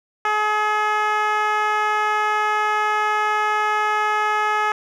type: tone with band-pass filter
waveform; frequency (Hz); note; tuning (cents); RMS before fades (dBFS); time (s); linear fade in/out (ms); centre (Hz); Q
10% pulse; 424.2; G#4; +37; -20; 0.25-4.72; 2; 1100; 1.3
effects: none